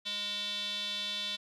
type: tone with band-pass filter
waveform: square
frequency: 205.8 Hz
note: G#3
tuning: 16 cents flat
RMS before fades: -36 dBFS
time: 0.05-1.37 s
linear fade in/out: 20 ms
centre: 3600 Hz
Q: 6.6
effects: none